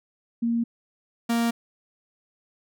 sine / 45% pulse tone pair in turn, 233.1 / 233.1 Hz, A#3 / A#3, 0 / 0 cents, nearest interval unison, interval 0 cents, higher neither, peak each -21 dBFS, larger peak neither, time 0.42-0.64 / 1.29-1.51 s, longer neither, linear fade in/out 10 ms, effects none

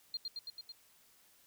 sine tone with echo, 4200 Hz, C8, 6 cents sharp, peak -35 dBFS, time 0.14-0.17 s, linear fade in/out 2 ms, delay 110 ms, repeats 5, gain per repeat -2 dB, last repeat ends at 0.72 s, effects white hiss -66 dBFS RMS until 1.46 s

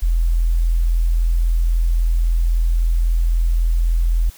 sine tone, 41.87 Hz, E1, 28 cents sharp, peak -13 dBFS, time 0.02-4.3 s, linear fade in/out 10 ms, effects white hiss -45 dBFS RMS until 4.37 s

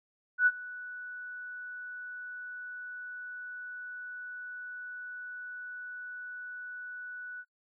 sine tone with ADSR envelope, 1480 Hz, F#6, in tune, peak -18 dBFS, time 0.38-7.45 s, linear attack 84 ms, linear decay 44 ms, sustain -21 dB, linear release 54 ms, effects noise-tail reverb RT60 0.1 s tail -24 dB re dry

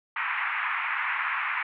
white band-pass noise, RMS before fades -29 dBFS, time 0.16-1.63 s, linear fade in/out 5 ms, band 910 to 2400 Hz, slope 48 dB/octave, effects none

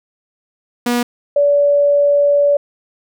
sawtooth / sine tone pair in turn, 241.6 / 574.6 Hz, B3 / D5, -38 / -38 cents, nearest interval octave + minor third, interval 1500 cents, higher second, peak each -10 / -9 dBFS, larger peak second, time 0.86-1.03 / 1.36-2.57 s, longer second, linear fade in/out 5 ms, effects none

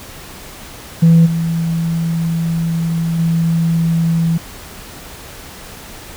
sine tone with level steps, 165.6 Hz, E3, 8 cents sharp, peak -3 / -14 / -11 dBFS, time 1.02-4.38 s, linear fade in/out 10 ms, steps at 1.25 / 3.18 s, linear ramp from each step 20 ms, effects tanh soft clip ceiling -3 dBFS + pink hiss -34 dBFS RMS until 6.16 s

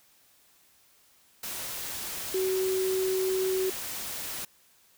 sine tone in noise, 376.5 Hz, F#4, 30 cents sharp, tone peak -25 dBFS, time 2.34-3.7 s, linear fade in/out 5 ms, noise white, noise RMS -36 dBFS, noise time 1.43-4.45 s, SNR +8 dB, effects white hiss -62 dBFS RMS until 4.97 s

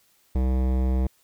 sine tone with hard clipping, 64.3 Hz, C2, 30 cents flat, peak -22 dBFS, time 0.35-1.07 s, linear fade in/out 5 ms, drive 17 dB, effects white hiss -63 dBFS RMS until 1.23 s

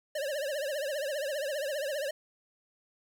square tone with vibrato, 574 Hz, D5, 40 cents flat, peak -32 dBFS, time 0.15-2.11 s, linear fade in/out 5 ms, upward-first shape triangle, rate 15 Hz, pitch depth 160 cents each way, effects 10-bit

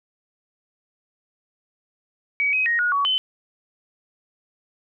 sine tone with pitch steps, 2268 / 2529 / 1873 / 1448 / 1127 / 3048 Hz, C#7 / D#7 / A#6 / F#6 / C#6 / G7, +39 / +28 / +8 / -38 / +28 / -49 cents, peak -18 dBFS, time 2.4-3.18 s, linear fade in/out 0 ms, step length 130 ms, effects none

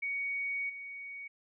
sine tone with level steps, 2240 Hz, C#7, 18 cents sharp, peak -32 / -41 dBFS, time 0.02-1.28 s, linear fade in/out 10 ms, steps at 0.69 s, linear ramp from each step 10 ms, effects none

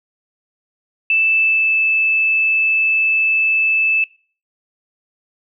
sine tone with pitch glide, 2641 to 2626 Hz, E7 to E7, +3 to -7 cents, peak -12 dBFS, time 1.1-4.04 s, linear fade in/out 2 ms, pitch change -10 cents, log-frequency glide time 1.22-1.78 s, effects noise-tail reverb RT60 0.4 s tail -22 dB re dry

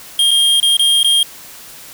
square tone with dropouts, 3222 Hz, G7, 47 cents sharp, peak -10 dBFS, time 0.19-1.23 s, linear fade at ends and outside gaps 2 ms, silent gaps 0.309-0.313 / 0.601-0.628 / 0.769-0.794 / 1.031-1.045 s, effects white hiss -36 dBFS RMS until 1.93 s

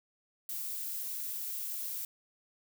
violet noise, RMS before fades -38 dBFS, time 0.49-2.05 s, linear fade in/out 2 ms, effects none

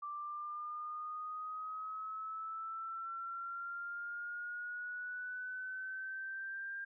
sine exponential sweep, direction up, 1173 to 1600 Hz, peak -40 dBFS, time 0.02-6.85 s, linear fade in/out 10 ms, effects none

